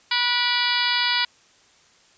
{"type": "harmonic tone with a mistuned harmonic", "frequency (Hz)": 487.5, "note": "B4", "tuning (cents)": -23, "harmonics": [2, 3, 4, 5, 6, 7, 8, 9, 10], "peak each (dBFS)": [-28, -28, -28, -28, -28, -28, -28, -28, -28], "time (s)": [0.11, 1.25], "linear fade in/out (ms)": 5, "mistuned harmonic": 5, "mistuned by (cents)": -62, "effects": ["white hiss -56 dBFS RMS until 2.17 s", "resampled to 16000 Hz"]}